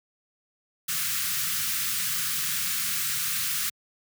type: band-stop noise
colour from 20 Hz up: white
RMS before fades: -28 dBFS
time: 0.88-3.7 s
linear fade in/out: 10 ms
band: 200 to 1200 Hz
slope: 48 dB/octave
effects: high-pass 100 Hz 12 dB/octave